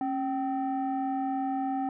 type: tone pair together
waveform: sine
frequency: 272 / 773 Hz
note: C#4 / G5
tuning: -33 / -24 cents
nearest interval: octave + tritone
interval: 1809 cents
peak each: -28 dBFS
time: 0.01-1.89 s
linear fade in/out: 2 ms
effects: tanh soft clip ceiling -24 dBFS